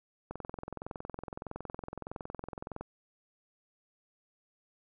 click train, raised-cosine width 1 ms, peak -25 dBFS, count 55, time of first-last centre 0.31-2.81 s, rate 21.6 Hz, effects none

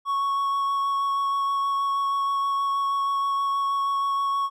triangle tone with vibrato, 1108.7 Hz, C#6, in tune, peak -20 dBFS, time 0.05-4.5 s, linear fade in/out 50 ms, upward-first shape sine, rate 6.3 Hz, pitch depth 8 cents each way, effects none

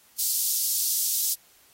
white high-pass noise, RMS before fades -25 dBFS, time 0.18-1.35 s, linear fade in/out 20 ms, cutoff 4500 Hz, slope 24 dB/octave, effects white hiss -58 dBFS RMS until 1.73 s + AAC 48 kbps

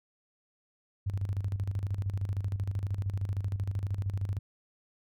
sine tone with tremolo, 98 Hz, G2, in tune, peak -27 dBFS, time 1.06-4.39 s, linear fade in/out 10 ms, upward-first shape square, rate 13 Hz, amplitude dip 65%, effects none

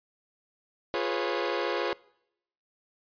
sawtooth chord, C# dominant seventh, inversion first, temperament equal with one note detuned, 349.2 / 415.3 / 493.9 / 547.4 Hz, E#4 / G#4 / B4 / C#5, 0 / 0 / 0 / -22 cents, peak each -29 dBFS, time 0.94-1.93 s, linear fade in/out 0 ms, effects noise-tail reverb RT60 0.8 s tail -24 dB re dry + resampled to 11025 Hz

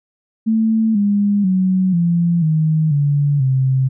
sine tone with pitch steps, 221.9 / 203.5 / 186.59 / 171.11 / 156.91 / 143.88 / 131.94 Hz, A3 / G#3 / F#3 / F3 / D#3 / D3 / C3, +15 / -35 / +15 / -35 / +15 / -35 / +15 cents, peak -12 dBFS, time 0.46-3.89 s, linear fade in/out 20 ms, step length 490 ms, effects none

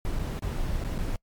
brown noise with dropouts, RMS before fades -29 dBFS, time 0.05-1.16 s, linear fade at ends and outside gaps 1 ms, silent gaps 0.189-0.193 / 0.392-0.422 / 0.84-0.846 / 0.981-0.987 s, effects noise-tail reverb RT60 0.1 s tail -24 dB re dry + MP3 96 kbps

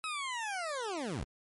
20% pulse linear sweep, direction down, 1296 to 43.58 Hz, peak -30 dBFS, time 0.04-1.24 s, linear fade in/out 0 ms, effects MP3 48 kbps

